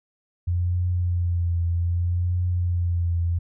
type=tone with vibrato; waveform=sine; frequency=87.31 Hz; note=F2; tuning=in tune; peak=-20 dBFS; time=0.47-3.39 s; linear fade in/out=10 ms; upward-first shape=triangle; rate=0.64 Hz; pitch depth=45 cents each way; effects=none